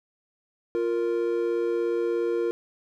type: tone pair together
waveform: triangle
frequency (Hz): 349.3 / 466.2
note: F4 / A#4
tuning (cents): 0 / 0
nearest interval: perfect fourth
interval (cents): 500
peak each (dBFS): -24 / -24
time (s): 0.75-2.51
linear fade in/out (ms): 0
effects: none